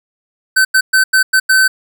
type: tone bursts at uneven times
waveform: square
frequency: 1533 Hz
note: G6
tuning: 39 cents flat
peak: -8 dBFS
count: 6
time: 0.56-0.65 / 0.74-0.81 / 0.93-1.04 / 1.13-1.23 / 1.33-1.4 / 1.49-1.68 s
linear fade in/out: 10 ms
effects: none